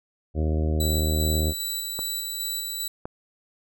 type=harmonic tone; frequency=77.9 Hz; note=D#2; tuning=3 cents sharp; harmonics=1 / 2 / 3 / 4 / 5 / 6 / 7 / 8 / 9; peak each=-22 / -31 / -33 / -33 / -34 / -40 / -37 / -43 / -43 dBFS; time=0.34-1.54 s; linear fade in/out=50 ms
type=tone with tremolo; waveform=15% pulse; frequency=3951 Hz; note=B7; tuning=in tune; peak=-20 dBFS; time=0.8-2.88 s; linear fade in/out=5 ms; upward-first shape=square; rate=2.5 Hz; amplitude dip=25%
type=clicks; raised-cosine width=1 ms; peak=-18 dBFS; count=2; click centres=1.991 / 3.055 s
effects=none